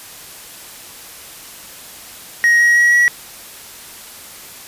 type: tone with pitch steps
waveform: triangle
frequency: 1884 / 1898.2 / 1912.5 / 1926.9 Hz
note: A#6 / A#6 / A#6 / B6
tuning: +18 / +31 / +44 / -43 cents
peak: -7 dBFS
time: 2.44-3.08 s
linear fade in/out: 0 ms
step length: 160 ms
effects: white hiss -36 dBFS RMS until 4.67 s + resampled to 32000 Hz